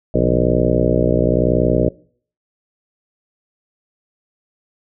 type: harmonic tone with a mistuned harmonic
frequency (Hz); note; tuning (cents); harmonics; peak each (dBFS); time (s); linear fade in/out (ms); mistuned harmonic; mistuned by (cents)
60.9; B1; -24; 1 / 2 / 3 / 4 / 5 / 6 / 7 / 8 / 9 / 10; -22 / -22 / -22 / -22 / -22 / -22 / -22 / -22 / -22 / -22; 0.14-1.89; 5; 3; -120
effects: noise-tail reverb RT60 0.5 s tail -22 dB re dry